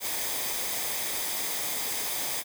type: noise with comb filter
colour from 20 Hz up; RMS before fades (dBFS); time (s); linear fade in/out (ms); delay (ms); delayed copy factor
white; -31; 0-2.44; 50; 0.71; -0.5
effects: none